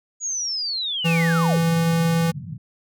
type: linear sweep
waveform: sine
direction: down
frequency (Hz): 6830 to 310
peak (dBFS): -23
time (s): 0.2-1.59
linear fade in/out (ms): 50
type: tone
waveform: square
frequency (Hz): 166.1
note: E3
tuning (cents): +13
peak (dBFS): -18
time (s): 1.04-2.32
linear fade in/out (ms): 20
type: band-pass noise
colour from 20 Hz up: white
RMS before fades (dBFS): -34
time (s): 1.55-2.58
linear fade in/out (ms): 10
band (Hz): 100 to 180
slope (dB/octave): 48
effects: none